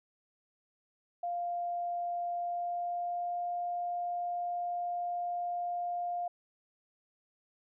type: tone with pitch glide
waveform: sine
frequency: 698.5 to 703.4 Hz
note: F5 to F5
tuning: 0 to +12 cents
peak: -32 dBFS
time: 1.23-6.28 s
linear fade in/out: 5 ms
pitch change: +12 cents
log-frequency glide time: 2.35-3.44 s
effects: none